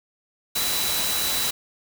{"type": "tone in noise", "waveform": "sine", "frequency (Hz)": 3951, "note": "B7", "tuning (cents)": 0, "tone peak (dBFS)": -28, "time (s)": [0.55, 1.51], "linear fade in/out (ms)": 10, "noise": "white", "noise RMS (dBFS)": -25, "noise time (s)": [0.55, 1.51], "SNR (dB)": -6, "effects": []}